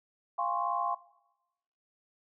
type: chord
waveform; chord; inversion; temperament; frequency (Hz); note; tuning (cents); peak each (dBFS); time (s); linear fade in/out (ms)
sine; Db major seventh; first; equal with one note detuned; 698.5 / 812.6 / 1046.5 / 1108.7; F5 / Ab5 / C6 / Db6; 0 / -38 / 0 / 0; -34 / -35 / -32 / -35; 0.38-0.95; 10
effects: noise-tail reverb RT60 0.9 s tail -19 dB re dry